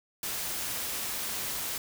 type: noise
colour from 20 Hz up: white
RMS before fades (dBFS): -34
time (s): 0.23-1.78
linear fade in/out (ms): 2
effects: none